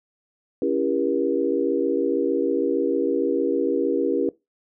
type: chord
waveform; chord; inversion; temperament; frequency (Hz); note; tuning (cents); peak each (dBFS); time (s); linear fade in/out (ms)
sine; C# diminished seventh; none; just; 277.2 / 332.6 / 399.1 / 479; C#4 / E4 / G4 / Bb4; 0 / +16 / +31 / +47; -25; 0.62-4.29; 2
effects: noise-tail reverb RT60 0.2 s tail -20 dB re dry